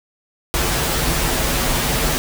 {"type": "noise with comb filter", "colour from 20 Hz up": "pink", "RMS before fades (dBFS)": -19, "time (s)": [0.54, 2.18], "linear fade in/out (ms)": 0, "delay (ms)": 10, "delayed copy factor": -0.7, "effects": []}